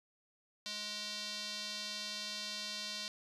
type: tone with band-pass filter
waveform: square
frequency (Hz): 209.6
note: G#3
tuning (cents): +16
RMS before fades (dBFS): -42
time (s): 0.66-3.08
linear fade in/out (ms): 0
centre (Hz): 4400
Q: 2.8
effects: resampled to 32000 Hz